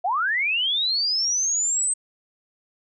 sine linear sweep, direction up, 659.3 to 8310 Hz, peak -20 dBFS, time 0.04-1.94 s, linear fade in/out 10 ms, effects none

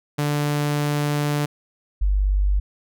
sawtooth / sine tone pair in turn, 146.83 / 49 Hz, D3 / G1, 0 / 0 cents, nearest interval octave + perfect fifth, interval 1900 cents, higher first, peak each -16 dBFS, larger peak neither, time 0.18-1.46 / 2.01-2.6 s, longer first, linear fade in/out 10 ms, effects none

